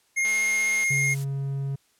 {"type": "tone with vibrato", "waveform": "square", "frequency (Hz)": 2135, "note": "C7", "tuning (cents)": 34, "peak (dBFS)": -22, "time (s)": [0.16, 1.15], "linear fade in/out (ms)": 20, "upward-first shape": "triangle", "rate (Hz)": 16, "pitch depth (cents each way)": 13}
{"type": "click train", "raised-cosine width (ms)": 0.2, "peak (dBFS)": -23, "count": 129, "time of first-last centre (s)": [0.25, 0.837], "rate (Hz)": 218}
{"type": "noise", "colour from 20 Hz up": "blue", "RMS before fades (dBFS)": -39, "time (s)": [0.26, 1.25], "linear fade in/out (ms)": 20}
{"type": "tone with pitch glide", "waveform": "triangle", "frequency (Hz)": [138.59, 137.79], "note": ["C#3", "C#3"], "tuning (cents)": [0, -10], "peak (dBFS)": -24, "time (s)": [0.9, 1.76], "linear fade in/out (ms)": 10, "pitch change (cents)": -10, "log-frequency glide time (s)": [1.01, 1.11]}
{"effects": ["white hiss -65 dBFS RMS until 1.99 s", "low-pass 11000 Hz 12 dB/octave"]}